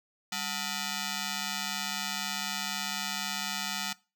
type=ring-modulated tone; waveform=5% pulse; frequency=540 Hz; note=C#5; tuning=45 cents flat; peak=-17 dBFS; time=0.32-3.93 s; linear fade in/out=5 ms; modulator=342 Hz; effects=noise-tail reverb RT60 0.3 s tail -21 dB re dry